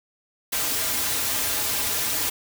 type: noise with comb filter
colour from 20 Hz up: white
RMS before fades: -25 dBFS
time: 0.52-2.3 s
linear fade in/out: 10 ms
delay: 5.4 ms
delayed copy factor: -0.75
effects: none